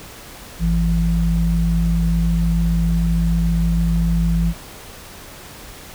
sine tone pair together, 52.95 / 168.1 Hz, G#1 / E3, +34 / +34 cents, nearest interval octave + minor sixth, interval 2000 cents, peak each -17 dBFS, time 0.59-4.54 s, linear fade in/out 50 ms, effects pink hiss -38 dBFS RMS until 5.94 s

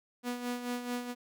sawtooth tone with tremolo, 244.5 Hz, B3, 17 cents flat, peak -28 dBFS, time 0.23-1.15 s, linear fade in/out 50 ms, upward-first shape sine, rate 4.6 Hz, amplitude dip 60%, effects none

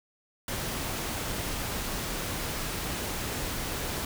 pink noise, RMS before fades -33 dBFS, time 0.48-4.05 s, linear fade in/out 2 ms, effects none

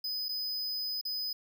square tone with dropouts, 5010 Hz, D#8, 11 cents sharp, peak -33 dBFS, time 0.04-1.33 s, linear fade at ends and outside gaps 5 ms, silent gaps 0.285-0.29 / 1.013-1.051 s, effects none

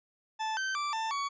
40% pulse tone with pitch steps, 876 / 1548 / 1169 / 890 / 1126 Hz, A5 / G6 / D6 / A5 / C#6, -8 / -22 / -8 / +20 / +27 cents, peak -30 dBFS, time 0.39-1.29 s, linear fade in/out 20 ms, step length 180 ms, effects resampled to 16000 Hz

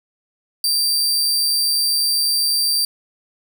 sawtooth tone, 4688 Hz, D8, 4 cents flat, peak -13 dBFS, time 0.64-2.85 s, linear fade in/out 2 ms, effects none

